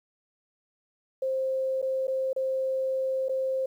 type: tone with dropouts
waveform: sine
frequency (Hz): 527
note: C5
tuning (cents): +12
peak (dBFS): -25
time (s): 1.22-3.66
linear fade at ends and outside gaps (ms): 5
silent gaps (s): 1.817-1.825 / 2.071-2.079 / 2.331-2.362 / 3.285-3.293
effects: 10-bit